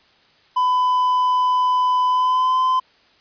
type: tone with pitch glide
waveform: triangle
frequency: 1003 to 1025.3 Hz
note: B5 to C6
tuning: +26 to -35 cents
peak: -13 dBFS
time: 0.56-2.8 s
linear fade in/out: 10 ms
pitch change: +39 cents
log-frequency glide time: 2.07-2.59 s
effects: white hiss -55 dBFS RMS until 3.2 s + resampled to 11025 Hz